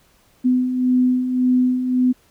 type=beating tone pair; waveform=sine; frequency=250.8 / 252.6 Hz; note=B3 / B3; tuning=+27 / +39 cents; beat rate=1.8 Hz; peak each=-23 / -15 dBFS; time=0.44-2.13 s; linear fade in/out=20 ms; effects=pink hiss -57 dBFS RMS until 2.3 s